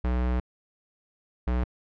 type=tone pair in turn; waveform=square; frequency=61.74 / 61.38 Hz; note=B1 / B1; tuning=0 / -10 cents; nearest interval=unison; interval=10 cents; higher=first; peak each=-24 / -24 dBFS; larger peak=neither; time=0.04-0.4 / 1.47-1.64 s; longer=first; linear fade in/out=5 ms; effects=low-pass 2000 Hz 12 dB/octave